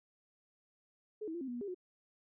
sine tone with pitch steps, 426.7 / 322.5 / 344.6 / 265.3 / 243.6 / 241.4 / 404.1 / 363.6 Hz, G#4 / E4 / F4 / C4 / B3 / B3 / G#4 / F#4, +47 / -38 / -23 / +24 / -24 / -39 / -47 / -30 cents, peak -38 dBFS, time 1.21-1.746 s, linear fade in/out 10 ms, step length 67 ms, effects none

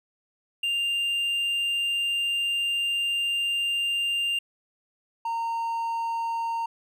triangle tone pair in turn, 2794 / 920.1 Hz, F7 / A#5, 0 / -23 cents, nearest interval octave + perfect fifth, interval 1923 cents, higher first, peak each -22 / -24 dBFS, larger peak first, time 0.63-4.39 / 5.25-6.66 s, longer first, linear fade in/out 5 ms, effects none

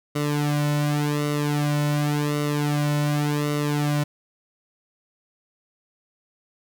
sawtooth tone with flanger, 147.2 Hz, D3, 4 cents sharp, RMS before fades -23 dBFS, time 0.15-4.04 s, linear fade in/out 10 ms, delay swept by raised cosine 1.2 to 2.5 ms, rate 0.89 Hz, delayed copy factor -0.85, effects none

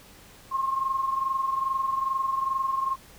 sine tone pair together, 1066.6 / 1089 Hz, C6 / C#6, +33 / -31 cents, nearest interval unison, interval 36 cents, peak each -25 / -31 dBFS, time 0.51-2.96 s, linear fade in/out 20 ms, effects pink hiss -51 dBFS RMS until 3.18 s

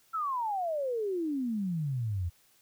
sine exponential sweep, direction down, 1357 to 82.41 Hz, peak -29 dBFS, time 0.13-2.3 s, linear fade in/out 20 ms, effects white hiss -65 dBFS RMS until 2.61 s

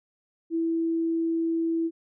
sine tone, 329.6 Hz, E4, in tune, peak -23 dBFS, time 0.5-1.91 s, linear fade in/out 50 ms, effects none

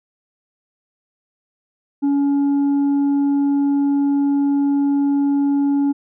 triangle tone with tanh clipping, 282 Hz, C#4, 30 cents sharp, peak -15 dBFS, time 2.02-5.93 s, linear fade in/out 20 ms, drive 8 dB, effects none

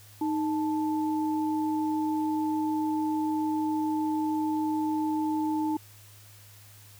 sine tone pair together, 310 / 876.8 Hz, D#4 / A5, -6 / -6 cents, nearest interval octave + tritone, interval 1800 cents, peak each -26 / -32 dBFS, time 0.21-5.77 s, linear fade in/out 5 ms, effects added 103 Hz sine -52 dBFS peak until 6.99 s + white hiss -54 dBFS RMS until 6.99 s

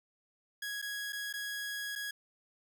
sawtooth tone with dropouts, 1661.2 Hz, G#6, in tune, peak -33 dBFS, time 0.62-2.11 s, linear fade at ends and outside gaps 5 ms, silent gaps 0.817-0.824 / 1.124-1.129 / 1.328-1.337 / 1.954-1.958 s, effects none

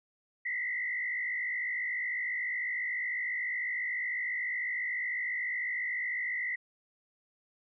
sine tone with frequency modulation, 1996 Hz, B6, 18 cents sharp, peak -31 dBFS, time 0.45-6.56 s, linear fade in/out 10 ms, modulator 54 Hz, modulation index 1.5, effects none

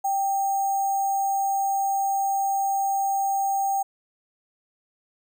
sine tone with sample-and-hold, 785 Hz, G5, 2 cents sharp, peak -21 dBFS, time 0.04-3.83 s, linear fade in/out 10 ms, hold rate 7350 Hz, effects none

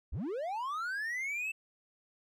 triangle linear sweep, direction up, 37 to 2671 Hz, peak -32 dBFS, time 0.12-1.52 s, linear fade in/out 10 ms, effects none

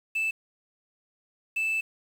sine tone pair in turn, 2637 / 2637 Hz, E7 / E7, 0 / 0 cents, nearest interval unison, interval 0 cents, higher neither, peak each -22 dBFS, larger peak neither, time 0.15-0.31 / 1.56-1.81 s, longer second, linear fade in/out 10 ms, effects tanh soft clip ceiling -24 dBFS + 8-bit

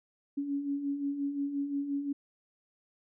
sine beating tone pair, 277.4 / 283.1 Hz, C#4 / C#4, +1 / +37 cents, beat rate 5.7 Hz, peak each -39 / -31 dBFS, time 0.37-2.13 s, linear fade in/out 10 ms, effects none

